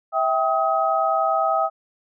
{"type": "tone cluster", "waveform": "sine", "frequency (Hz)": [652, 782, 1267], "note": ["E5", "G5", "D#6"], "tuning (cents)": [-19, -4, 31], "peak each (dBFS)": -22, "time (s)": [0.12, 1.7], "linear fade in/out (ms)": 50, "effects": []}